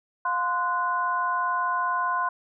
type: tone cluster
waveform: sine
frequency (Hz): 709 / 1036 / 1474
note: F5 / C6 / F#6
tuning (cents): +26 / -17 / -7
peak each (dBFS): -32 / -24 / -30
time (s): 0.25-2.29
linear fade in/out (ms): 5
effects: none